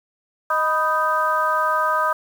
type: harmonic tone with a mistuned harmonic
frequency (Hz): 311.1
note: D#4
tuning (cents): 0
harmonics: 2 / 3 / 4 / 5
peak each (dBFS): -25 / -23 / -20 / -25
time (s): 0.5-2.13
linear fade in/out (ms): 5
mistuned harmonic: 3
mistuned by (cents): +95
effects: 7-bit